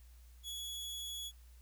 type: tone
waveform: sawtooth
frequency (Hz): 3372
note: G#7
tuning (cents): +26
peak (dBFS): -38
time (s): 0.43-1.32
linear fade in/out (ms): 50
effects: added 60 Hz sine -55 dBFS peak until 1.61 s + white hiss -69 dBFS RMS until 1.61 s